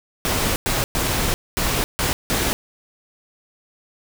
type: noise bursts at uneven times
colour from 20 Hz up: pink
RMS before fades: -21 dBFS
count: 6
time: 0.25-0.56 / 0.66-0.84 / 0.95-1.34 / 1.57-1.84 / 1.99-2.13 / 2.3-2.53 s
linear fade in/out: 0 ms
effects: none